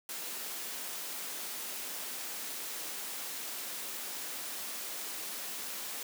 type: high-pass noise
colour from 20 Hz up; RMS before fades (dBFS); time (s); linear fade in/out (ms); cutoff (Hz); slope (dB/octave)
white; -40; 0.09-6.03; 2; 200; 24
effects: none